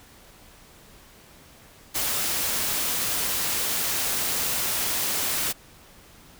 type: noise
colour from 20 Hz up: white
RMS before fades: -26 dBFS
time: 1.94-5.53 s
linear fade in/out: 20 ms
effects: pink hiss -51 dBFS RMS until 6.39 s